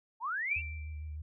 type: linear sweep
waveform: sine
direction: up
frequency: 847 to 2794 Hz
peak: -32 dBFS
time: 0.2-0.62 s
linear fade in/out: 50 ms
type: tone with exponential decay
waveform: sine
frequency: 2344 Hz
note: D7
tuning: 4 cents flat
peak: -32 dBFS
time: 0.51-1.16 s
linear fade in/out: 2 ms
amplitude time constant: 140 ms
type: tone with vibrato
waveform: sine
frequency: 76.3 Hz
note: D#2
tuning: 33 cents flat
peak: -38 dBFS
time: 0.56-1.22 s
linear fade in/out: 5 ms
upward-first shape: square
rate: 6.6 Hz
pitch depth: 25 cents each way
effects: none